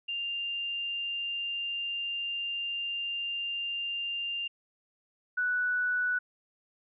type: tone pair in turn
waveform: sine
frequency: 2794 / 1480.1 Hz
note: F7 / F#6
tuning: 0 / 0 cents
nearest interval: major seventh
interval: 1100 cents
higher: first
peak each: -31 / -26 dBFS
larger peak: second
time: 0.08-4.48 / 5.37-6.19 s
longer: first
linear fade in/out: 10 ms
effects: none